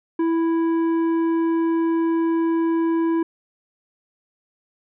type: tone with tanh clipping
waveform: sine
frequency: 330 Hz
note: E4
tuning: 2 cents sharp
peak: -19 dBFS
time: 0.19-3.23 s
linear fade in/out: 5 ms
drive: 9 dB
effects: none